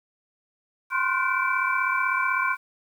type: tone cluster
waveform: sine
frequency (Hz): 1031 / 1067 / 1432 / 1528 / 2323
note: C6 / C6 / F6 / G6 / D7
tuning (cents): -26 / +34 / +43 / -45 / -20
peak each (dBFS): -28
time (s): 0.9-2.57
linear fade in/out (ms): 50
effects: 9-bit